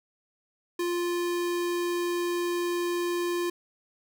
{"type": "tone", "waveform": "square", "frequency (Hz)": 349.2, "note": "F4", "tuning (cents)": 0, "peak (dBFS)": -27, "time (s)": [0.79, 3.5], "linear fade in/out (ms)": 5, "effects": []}